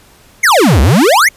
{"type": "exponential two-way sweep", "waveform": "square", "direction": "down then up", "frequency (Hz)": [2291, 61.2, 2291], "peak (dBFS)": -6, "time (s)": [0.43, 1.29], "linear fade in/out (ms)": 10, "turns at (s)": 0.81, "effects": ["pink hiss -44 dBFS RMS until 1.36 s", "resampled to 32000 Hz"]}